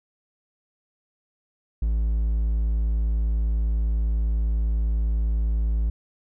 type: tone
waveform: triangle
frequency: 55 Hz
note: A1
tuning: in tune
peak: -18 dBFS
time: 1.82-5.9 s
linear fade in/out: 5 ms
effects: none